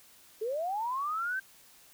sine linear sweep, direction up, 415.3 to 1576 Hz, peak -30 dBFS, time 0.41-1.4 s, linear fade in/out 10 ms, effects white hiss -58 dBFS RMS until 1.93 s

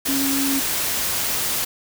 sine tone in noise, 274.3 Hz, C#4, 18 cents flat, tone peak -21 dBFS, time 0.08-0.6 s, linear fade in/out 10 ms, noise white, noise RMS -23 dBFS, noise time 0.05-1.65 s, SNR -1 dB, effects none

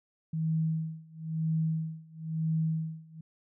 sine tone with tremolo, 160 Hz, D#3, 49 cents sharp, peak -25 dBFS, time 0.33-3.21 s, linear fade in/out 5 ms, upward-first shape sine, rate 1 Hz, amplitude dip 95%, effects none

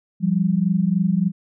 sine tone pair together, 172.61 / 196 Hz, F3 / G3, -20 / 0 cents, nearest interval major second, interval 220 cents, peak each -19 dBFS, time 0.2-1.32 s, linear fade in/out 50 ms, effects none

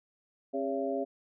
harmonic tone with a mistuned harmonic, 135 Hz, C#3, 45 cents flat, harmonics 2 / 3 / 4 / 5, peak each -35 / -35 / -35 / -35 dBFS, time 0.53-1.05 s, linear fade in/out 20 ms, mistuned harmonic 4, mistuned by +67 cents, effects none

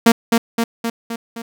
sawtooth tone with echo, 230.8 Hz, A#3, 17 cents flat, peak -3 dBFS, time 0.06-0.12 s, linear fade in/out 5 ms, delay 260 ms, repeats 5, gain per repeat -4 dB, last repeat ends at 1.42 s, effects none

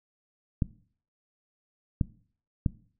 clicks, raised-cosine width 5 ms, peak -12 dBFS, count 3, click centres 0.622 / 2.012 / 2.662 s, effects noise-tail reverb RT60 0.5 s tail -19 dB re dry

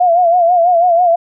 sine tone with vibrato, 697 Hz, F5, 4 cents flat, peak -7 dBFS, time 0-1.16 s, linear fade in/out 10 ms, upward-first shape sine, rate 6.1 Hz, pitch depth 79 cents each way, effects none

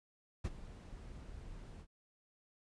brown noise with ADSR envelope, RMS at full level -34 dBFS, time 0.44-1.87 s, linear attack 13 ms, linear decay 37 ms, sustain -16 dB, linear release 72 ms, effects resampled to 22050 Hz

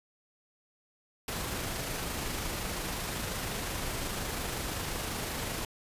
pink noise with amplitude modulation, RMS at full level -34 dBFS, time 1.28-5.65 s, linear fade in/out 2 ms, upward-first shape sine, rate 25.6 Hz, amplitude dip 25%, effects resampled to 32000 Hz

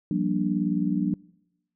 sine chord, G minor seventh, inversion third, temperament just, 176.4 / 196 / 235.2 / 294 Hz, F3 / G3 / Bb3 / D4, +18 / 0 / +16 / +2 cents, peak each -27 / -28 / -30 / -27 dBFS, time 0.11-1.14 s, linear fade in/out 2 ms, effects noise-tail reverb RT60 0.9 s tail -24 dB re dry

